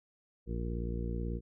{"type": "harmonic tone", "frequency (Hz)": 58.27, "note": "A#1", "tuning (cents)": 0, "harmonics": [1, 2, 3, 4, 5, 6, 7, 8], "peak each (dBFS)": [-35, -41, -41, -44, -50, -45, -52, -46], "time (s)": [0.46, 1.41], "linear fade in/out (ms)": 50, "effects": []}